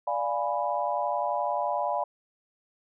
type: chord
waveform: sine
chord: D diminished seventh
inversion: none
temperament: equal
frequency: 587.3 / 698.5 / 830.6 / 987.8 Hz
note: D5 / F5 / Ab5 / Cb6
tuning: 0 / 0 / 0 / 0 cents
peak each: -31 dBFS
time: 0.07-2.04 s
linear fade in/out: 5 ms
effects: none